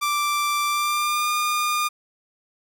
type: tone with pitch glide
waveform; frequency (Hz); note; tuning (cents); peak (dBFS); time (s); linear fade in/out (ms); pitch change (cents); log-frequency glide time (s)
sawtooth; 1174.7 to 1211.2; D6 to D#6; 0 to -47; -17; 0.01-1.89; 20; +53; 0.68-1.3
effects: none